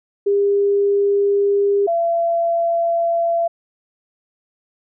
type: tone pair in turn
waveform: sine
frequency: 402.4 / 676.8 Hz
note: G4 / E5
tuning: +45 / +45 cents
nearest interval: major sixth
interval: 900 cents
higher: second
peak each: -13 / -15 dBFS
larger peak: first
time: 0.26-1.87 / 1.87-3.48 s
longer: neither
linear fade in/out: 10 ms
effects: none